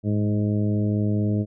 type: harmonic tone with a mistuned harmonic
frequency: 104.3 Hz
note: G#2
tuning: 8 cents sharp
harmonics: 1 / 2 / 3 / 4 / 5 / 6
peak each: -22 / -24 / -29 / -34 / -38 / -37 dBFS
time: 0.03-1.46 s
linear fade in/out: 50 ms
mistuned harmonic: 1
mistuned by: +34 cents
effects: none